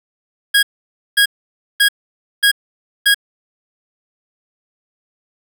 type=tone bursts; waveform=25% pulse; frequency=1644 Hz; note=G#6; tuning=18 cents flat; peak=-5 dBFS; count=5; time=0.54-3.145 s; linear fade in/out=10 ms; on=89 ms; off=540 ms; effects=none